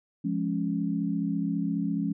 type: chord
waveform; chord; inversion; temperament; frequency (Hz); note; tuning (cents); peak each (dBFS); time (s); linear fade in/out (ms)
sine; Db major; first; just; 173.24 / 207.9 / 277.2; F3 / Ab3 / Db4; -14 / +2 / 0; -30; 0.24-2.13; 10
effects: none